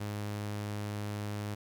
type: tone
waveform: sawtooth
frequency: 103.83 Hz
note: G#2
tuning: in tune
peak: -31 dBFS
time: 0-1.55 s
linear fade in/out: 10 ms
effects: 11-bit